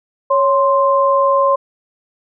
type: tone pair together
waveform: sine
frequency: 554.4 / 1046.6 Hz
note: C#5 / C6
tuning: 0 / 0 cents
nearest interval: major seventh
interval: 1100 cents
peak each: -13 dBFS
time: 0.3-1.56 s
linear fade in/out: 10 ms
effects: none